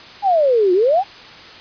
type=exponential two-way sweep; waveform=sine; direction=down then up; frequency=838 to 349.2 to 838 Hz; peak=-11 dBFS; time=0.22-1.04 s; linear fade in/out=50 ms; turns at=0.73 s; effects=white hiss -38 dBFS RMS until 1.6 s + resampled to 11025 Hz